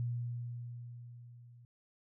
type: tone with level ramp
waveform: sine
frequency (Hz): 120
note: B2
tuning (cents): -49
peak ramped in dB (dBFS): -32 to -55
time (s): 0-1.65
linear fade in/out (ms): 0
effects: none